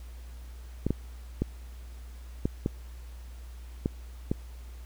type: clicks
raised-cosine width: 3 ms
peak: -13 dBFS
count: 7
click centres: 0.866 / 0.906 / 1.42 / 2.455 / 2.661 / 3.859 / 4.315 s
effects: added 60 Hz sine -41 dBFS peak until 4.85 s + pink hiss -57 dBFS RMS until 4.85 s